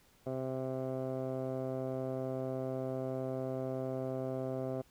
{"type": "tone with low-pass filter", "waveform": "15% pulse", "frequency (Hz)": 130.81, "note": "C3", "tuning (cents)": 0, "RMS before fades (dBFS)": -37, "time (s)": [0.26, 4.82], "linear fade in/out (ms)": 10, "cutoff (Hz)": 710, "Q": 3.3, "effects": ["pink hiss -66 dBFS RMS until 4.9 s"]}